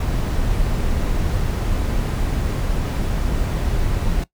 brown noise, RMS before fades -20 dBFS, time 0-4.24 s, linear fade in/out 5 ms, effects noise-tail reverb RT60 0.1 s tail -18 dB re dry

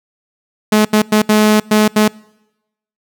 sawtooth tone bursts at uneven times, 213.4 Hz, G#3, 47 cents sharp, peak -4 dBFS, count 6, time 0.72-0.85 / 0.93-1.02 / 1.12-1.22 / 1.29-1.6 / 1.71-1.88 / 1.96-2.08 s, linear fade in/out 5 ms, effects noise-tail reverb RT60 0.9 s tail -25 dB re dry

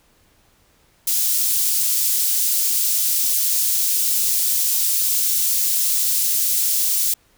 white high-pass noise, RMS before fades -19 dBFS, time 1.07-7.14 s, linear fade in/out 5 ms, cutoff 5400 Hz, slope 12 dB/octave, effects pink hiss -58 dBFS RMS until 7.37 s

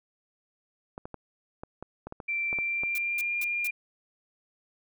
clicks, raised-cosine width 1 ms, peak -24 dBFS, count 11, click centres 0.979 / 1.055 / 1.143 / 1.635 / 1.826 / 2.07 / 2.124 / 2.202 / 2.529 / 2.587 / 2.835 s
sine tone with pitch glide, 2349 to 2405 Hz, D7 to D7, 0 to +41 cents, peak -27 dBFS, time 2.28-3.71 s, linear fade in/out 10 ms, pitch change +41 cents, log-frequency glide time 2.56-3.35 s
blue noise bursts, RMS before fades -37 dBFS, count 4, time 2.95-3.674 s, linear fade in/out 2 ms, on 31 ms, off 200 ms
effects none

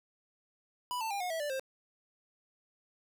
square tone with pitch steps, 987.8 / 890.3 / 802.3 / 723.1 / 651.7 / 587.3 / 529.3 Hz, B5 / A5 / G5 / F#5 / E5 / D5 / C5, 0 / +20 / +40 / -40 / -20 / 0 / +20 cents, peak -34 dBFS, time 0.91-1.596 s, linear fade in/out 0 ms, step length 98 ms, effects none

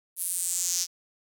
square tone with high-pass filter sweep, 88.4 Hz, F2, 22 cents sharp, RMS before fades -29 dBFS, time 0.16-0.87 s, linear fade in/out 50 ms, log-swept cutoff 11000 to 5600 Hz, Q 4, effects none

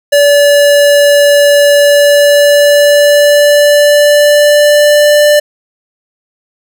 square tone with pitch glide, 576 to 591.5 Hz, D5 to D5, -34 to +12 cents, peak -4 dBFS, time 0.12-5.4 s, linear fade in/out 10 ms, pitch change +46 cents, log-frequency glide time 1.77-5.28 s, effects none

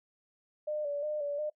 sine tone with vibrato, 590 Hz, D5, 8 cents sharp, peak -31 dBFS, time 0.67-1.5 s, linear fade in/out 10 ms, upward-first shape square, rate 2.8 Hz, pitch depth 41 cents each way, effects noise-tail reverb RT60 0.1 s tail -22 dB re dry

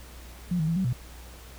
sine tone with pitch steps, 177.4 / 157.1 / 166 / 189.4 / 122.9 Hz, F3 / D#3 / E3 / F#3 / B2, +27 / +17 / +12 / +41 / -8 cents, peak -23 dBFS, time 0.51-0.93 s, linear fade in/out 5 ms, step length 84 ms, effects added 60 Hz sine -44 dBFS peak until 1.58 s + pink hiss -49 dBFS RMS until 1.58 s

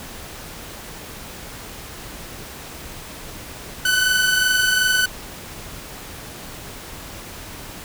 sawtooth tone pair together, 1497 / 1519.7 Hz, F#6 / F#6, +20 / +46 cents, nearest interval unison, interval 26 cents, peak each -13 / -20 dBFS, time 3.85-5.06 s, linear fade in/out 5 ms, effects pink hiss -36 dBFS RMS until 7.84 s

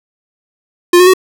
square tone with pitch steps, 351.8 / 362.7 / 374 Hz, F4 / F#4 / F#4, +13 / -34 / +19 cents, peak -4 dBFS, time 0.93-1.137 s, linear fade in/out 5 ms, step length 69 ms, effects none

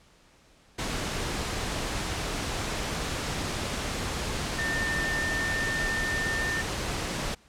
sine tone in noise, 1803 Hz, A6, 42 cents sharp, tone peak -28 dBFS, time 4.58-6.62 s, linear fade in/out 10 ms, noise pink, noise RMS -31 dBFS, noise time 0.78-7.35 s, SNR 0 dB, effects pink hiss -59 dBFS RMS until 7.48 s + low-pass 8000 Hz 12 dB/octave

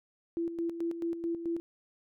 sine tone with tremolo, 336.3 Hz, E4, 35 cents sharp, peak -29 dBFS, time 0.37-1.6 s, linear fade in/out 0 ms, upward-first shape square, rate 4.6 Hz, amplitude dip 60%, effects none

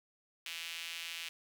sawtooth tone with high-pass filter, 166.9 Hz, E3, 22 cents sharp, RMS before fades -43 dBFS, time 0.46-1.29 s, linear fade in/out 2 ms, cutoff 2700 Hz, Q 2.6, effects none

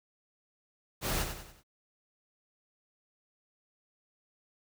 pink noise with echo, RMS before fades -32 dBFS, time 1.01-1.26 s, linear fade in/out 50 ms, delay 94 ms, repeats 4, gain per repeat -7 dB, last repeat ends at 1.636 s, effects none

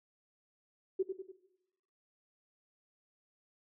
sine tone with echo, 378.8 Hz, F#4, 41 cents sharp, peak -27 dBFS, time 0.99-1.03 s, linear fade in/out 10 ms, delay 97 ms, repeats 3, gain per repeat -6 dB, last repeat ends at 1.321 s, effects noise-tail reverb RT60 0.9 s tail -17 dB re dry

